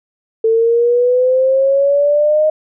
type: exponential sweep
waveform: sine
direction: up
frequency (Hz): 445.2 to 622.3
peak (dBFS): -9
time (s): 0.44-2.5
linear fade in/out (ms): 5
effects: none